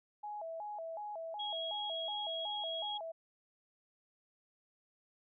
sine tone with vibrato, 740 Hz, F#5, in tune, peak -40 dBFS, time 0.23-3.12 s, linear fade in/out 10 ms, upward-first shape square, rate 2.7 Hz, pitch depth 210 cents each way
sine tone, 3303 Hz, G#7, 10 cents flat, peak -38 dBFS, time 1.39-2.98 s, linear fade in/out 10 ms
effects none

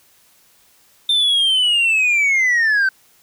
sine linear sweep, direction down, 3602 to 1521 Hz, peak -10 dBFS, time 1.09-2.89 s, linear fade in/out 5 ms, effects tanh soft clip ceiling -12 dBFS + white hiss -54 dBFS RMS until 3.22 s

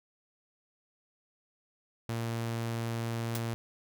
sawtooth tone, 115.5 Hz, A#2, 16 cents flat, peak -28 dBFS, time 2.09-3.54 s, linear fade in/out 0 ms
white noise with exponential decay, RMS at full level -33 dBFS, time 3.35-3.43 s, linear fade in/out 1 ms, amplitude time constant 16 ms
effects none

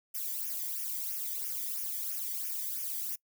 violet noise with flanger, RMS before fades -36 dBFS, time 0.14-3.16 s, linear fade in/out 10 ms, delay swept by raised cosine 0.24 to 0.76 ms, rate 3 Hz, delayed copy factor -0.8, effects noise-tail reverb RT60 0.1 s tail -23 dB re dry

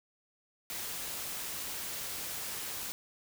white noise, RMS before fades -39 dBFS, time 0.7-2.92 s, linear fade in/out 0 ms, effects none

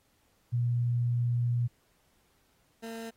sine / 20% pulse tone pair in turn, 120.3 / 227.1 Hz, B2 / A#3, -45 / -45 cents, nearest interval major seventh, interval 1100 cents, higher second, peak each -25 / -33 dBFS, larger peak first, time 0.52-1.68 / 2.82-3.11 s, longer first, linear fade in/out 20 ms, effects pink hiss -70 dBFS RMS until 3.16 s + AAC 48 kbps

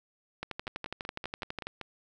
two click trains, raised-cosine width 0.3 ms, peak -22 / -19 dBFS, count 7 / 16, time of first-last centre 0.67-1.813 / 0.43-1.67 s, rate 5.25 / 12.1 Hz, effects none

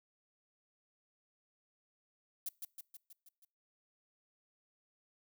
violet noise with echo, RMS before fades -39 dBFS, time 2.46-2.49 s, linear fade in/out 5 ms, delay 160 ms, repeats 6, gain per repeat -4 dB, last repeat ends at 3.45 s, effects noise-tail reverb RT60 0.4 s tail -25 dB re dry

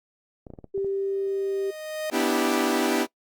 clicks, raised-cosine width 2 ms, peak -27 dBFS, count 7, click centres 0.468 / 0.503 / 0.537 / 0.588 / 0.643 / 0.778 / 0.846 s
sine tone, 392.2 Hz, G4, 1 cent sharp, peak -24 dBFS, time 0.74-1.71 s, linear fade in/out 10 ms
45% pulse tone with exponential growth, 620 Hz, D#5, 6 cents flat, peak -26 dBFS, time 0.76-2.1 s, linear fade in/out 0 ms, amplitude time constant 290 ms
sawtooth chord, E minor seventh, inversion second, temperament equal with one note detuned, 246.9 / 293.7 / 325.8 / 392 Hz, B3 / D4 / E4 / G4, 0 / 0 / -20 / 0 cents, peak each -23 dBFS, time 2.11-3.07 s, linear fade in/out 50 ms
effects noise-tail reverb RT60 0.1 s tail -21 dB re dry + Opus 48 kbps

